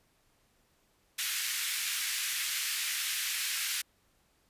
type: high-pass noise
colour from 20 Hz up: pink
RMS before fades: -33 dBFS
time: 1.18-3.82 s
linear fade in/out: 10 ms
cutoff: 1800 Hz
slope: 24 dB/octave
effects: pink hiss -70 dBFS RMS until 4.49 s + resampled to 32000 Hz